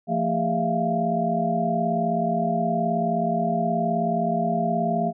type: tone cluster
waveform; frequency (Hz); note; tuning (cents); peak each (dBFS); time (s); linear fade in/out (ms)
sine; 171.5 / 227.7 / 403.6 / 655 / 694; F3 / A#3 / G#4 / E5 / F5; -31 / -40 / -49 / -11 / -11; -27 / -27 / -32 / -29 / -24; 0.07-5.13; 50
effects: none